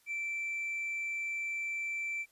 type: tone with tanh clipping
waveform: sine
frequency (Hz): 2336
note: D7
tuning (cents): -10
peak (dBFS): -34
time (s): 0.06-2.26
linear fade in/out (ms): 50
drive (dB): 1
effects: white hiss -68 dBFS RMS until 2.31 s + resampled to 32000 Hz